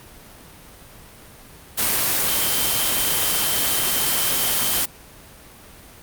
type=tone in noise; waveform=sine; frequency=3115 Hz; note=G7; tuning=12 cents flat; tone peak=-28 dBFS; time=2.27-4.82 s; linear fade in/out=20 ms; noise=white; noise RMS=-20 dBFS; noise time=1.77-4.86 s; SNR=-11 dB; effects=pink hiss -44 dBFS RMS until 6.02 s + Opus 32 kbps